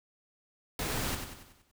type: noise with echo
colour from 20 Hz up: pink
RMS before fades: -34 dBFS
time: 0.79-1.15 s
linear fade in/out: 2 ms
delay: 94 ms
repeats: 6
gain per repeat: -6 dB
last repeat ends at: 1.714 s
effects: none